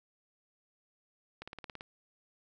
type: click train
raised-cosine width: 0.3 ms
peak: -27 dBFS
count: 8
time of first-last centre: 1.42-1.809 s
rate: 18 Hz
effects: none